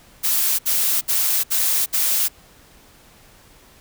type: noise bursts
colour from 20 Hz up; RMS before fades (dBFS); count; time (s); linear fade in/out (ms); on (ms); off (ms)
blue; -19; 5; 0.23-2.286; 20; 360; 64
effects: pink hiss -50 dBFS RMS until 3.8 s